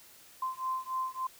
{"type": "beating tone pair", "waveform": "sine", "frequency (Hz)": [1037, 1040.5], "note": ["C6", "C6"], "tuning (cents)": [-16, -10], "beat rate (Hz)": 3.5, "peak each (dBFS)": [-35, -35], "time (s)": [0.42, 1.27], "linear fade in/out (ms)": 5, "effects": ["white hiss -56 dBFS RMS until 1.39 s"]}